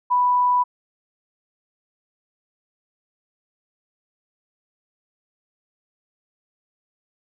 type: tone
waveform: sine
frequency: 987.8 Hz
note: B5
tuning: in tune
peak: -15 dBFS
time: 0.1-0.64 s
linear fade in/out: 20 ms
effects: none